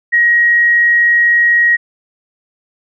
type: tone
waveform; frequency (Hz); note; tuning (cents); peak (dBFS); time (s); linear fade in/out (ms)
sine; 1892; A#6; +25; -7; 0.12-1.77; 20
effects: none